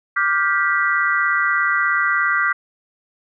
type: chord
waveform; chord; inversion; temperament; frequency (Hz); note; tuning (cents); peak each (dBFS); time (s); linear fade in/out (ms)
sine; G dominant seventh; second; just; 1176 / 1411.2 / 1568 / 1960; D6 / F6 / G6 / B6; +2 / +18 / 0 / -14; -21; 0.16-2.53; 10
effects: none